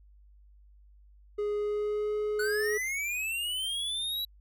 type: tone with pitch glide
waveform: triangle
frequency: 415.3 to 421.6 Hz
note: G#4 to G#4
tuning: 0 to +26 cents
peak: -26 dBFS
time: 1.38-2.78 s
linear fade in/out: 10 ms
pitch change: +26 cents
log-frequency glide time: 1.55-2.15 s
type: linear sweep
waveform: square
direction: up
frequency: 1455 to 3936 Hz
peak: -31 dBFS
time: 2.39-4.25 s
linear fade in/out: 5 ms
effects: added 50 Hz sine -54 dBFS peak until 4.4 s